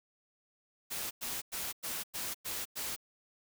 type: noise bursts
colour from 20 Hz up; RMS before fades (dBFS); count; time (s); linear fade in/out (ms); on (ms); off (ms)
white; -38; 7; 0.9-2.964; 20; 210; 99
effects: none